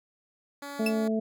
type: tone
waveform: 10% pulse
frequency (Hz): 283.6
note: C#4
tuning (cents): +40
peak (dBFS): -29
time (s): 0.62-1.08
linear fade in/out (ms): 5
type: harmonic tone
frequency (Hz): 220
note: A3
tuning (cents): 0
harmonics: 1 / 2 / 3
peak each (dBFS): -26 / -31 / -33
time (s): 0.79-1.2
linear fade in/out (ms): 10
type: tone with exponential decay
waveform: 35% pulse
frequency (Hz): 2637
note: E7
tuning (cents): 0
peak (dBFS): -23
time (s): 0.86-0.95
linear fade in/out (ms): 5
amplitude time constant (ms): 19
effects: none